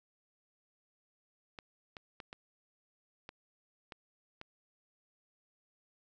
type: clicks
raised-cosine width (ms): 0.3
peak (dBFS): -29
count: 7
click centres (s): 1.588 / 1.968 / 2.202 / 2.329 / 3.291 / 3.922 / 4.414
effects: resampled to 16000 Hz + 10-bit